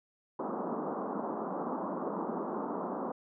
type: band-pass noise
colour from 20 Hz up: pink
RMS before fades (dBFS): -36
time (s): 0.39-3.12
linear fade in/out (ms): 5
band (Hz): 190 to 1200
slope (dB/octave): 48
effects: none